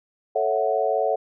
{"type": "chord", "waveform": "sine", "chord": "F# minor seventh", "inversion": "first", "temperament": "equal", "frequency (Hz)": [440, 554.4, 659.3, 740], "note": ["A4", "C#5", "E5", "F#5"], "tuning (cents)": [0, 0, 0, 0], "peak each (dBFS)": -25, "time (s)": [0.35, 1.16], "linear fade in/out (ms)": 10, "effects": []}